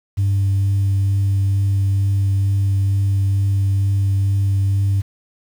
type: tone with vibrato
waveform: sine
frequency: 98.3 Hz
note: G2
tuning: 5 cents sharp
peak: -12 dBFS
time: 0.17-5.02 s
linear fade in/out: 20 ms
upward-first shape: triangle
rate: 2.2 Hz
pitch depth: 11 cents each way
effects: tanh soft clip ceiling -12 dBFS + 7-bit